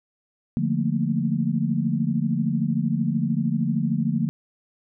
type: chord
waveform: sine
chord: Bb major seventh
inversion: first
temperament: equal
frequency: 146.83 / 174.61 / 220 / 233.1 Hz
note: D3 / F3 / A3 / Bb3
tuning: 0 / 0 / 0 / 0 cents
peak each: -26 dBFS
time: 0.57-4.29 s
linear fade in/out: 0 ms
effects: none